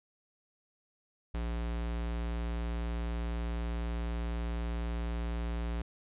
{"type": "tone", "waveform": "square", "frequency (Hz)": 58, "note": "A#1", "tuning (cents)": -8, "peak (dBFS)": -33, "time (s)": [1.34, 5.82], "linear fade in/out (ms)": 5, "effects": ["resampled to 8000 Hz"]}